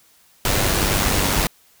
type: noise with amplitude modulation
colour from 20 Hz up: pink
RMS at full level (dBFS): -17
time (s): 0.45-1.47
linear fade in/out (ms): 2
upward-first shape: sine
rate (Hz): 98.4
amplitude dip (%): 45
effects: white hiss -55 dBFS RMS until 1.8 s